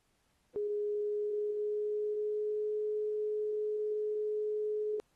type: tone with pitch glide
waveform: sine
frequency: 415.3 to 424.3 Hz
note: G#4 to G#4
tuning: 0 to +37 cents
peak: -31 dBFS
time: 0.56-5 s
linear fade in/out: 0 ms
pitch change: +37 cents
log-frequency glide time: 0.7-2.76 s
effects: pink hiss -75 dBFS RMS until 5.15 s + AAC 32 kbps